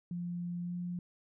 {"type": "tone with pitch glide", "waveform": "sine", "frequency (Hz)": [174.61, 176.54], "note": ["F3", "F3"], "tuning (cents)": [0, 19], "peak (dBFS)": -35, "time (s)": [0.11, 0.99], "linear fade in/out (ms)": 2, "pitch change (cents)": 19, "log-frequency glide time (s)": [0.62, 0.74], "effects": []}